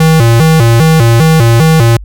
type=tone with vibrato; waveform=square; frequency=136.2 Hz; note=C#3; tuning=30 cents flat; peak=-4 dBFS; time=0-1.97 s; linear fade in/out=5 ms; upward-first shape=square; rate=2.5 Hz; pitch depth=280 cents each way; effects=added 50 Hz sine -23 dBFS peak until 2.04 s